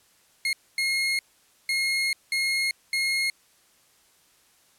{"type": "tone bursts at uneven times", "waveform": "30% pulse", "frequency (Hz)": 2151, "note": "C7", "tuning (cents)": 47, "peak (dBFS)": -20, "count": 5, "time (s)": [[0.45, 0.53], [0.78, 1.19], [1.69, 2.13], [2.32, 2.71], [2.93, 3.3]], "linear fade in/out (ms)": 2, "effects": ["white hiss -61 dBFS RMS until 4.78 s", "low-pass 12000 Hz 12 dB/octave"]}